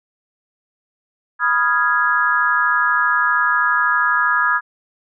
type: chord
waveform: sine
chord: F half-diminished seventh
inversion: second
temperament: equal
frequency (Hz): 987.8 / 1244.5 / 1396.9 / 1661.2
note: Cb6 / Eb6 / F6 / Ab6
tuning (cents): 0 / 0 / 0 / 0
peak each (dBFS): -22 / -19 / -21 / -17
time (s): 1.39-4.61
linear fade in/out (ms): 50
effects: none